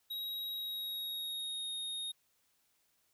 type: tone with pitch glide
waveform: square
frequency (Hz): 3820 to 3720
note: A#7 to A#7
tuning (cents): +42 to -4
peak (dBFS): -38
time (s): 0.1-2.12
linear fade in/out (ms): 10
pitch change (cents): -46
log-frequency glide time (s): 0.54-1.72
effects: white hiss -75 dBFS RMS until 3.13 s